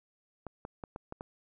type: clicks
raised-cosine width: 1 ms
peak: -26 dBFS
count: 6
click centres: 0.467 / 0.651 / 0.838 / 0.961 / 1.124 / 1.209 s
effects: none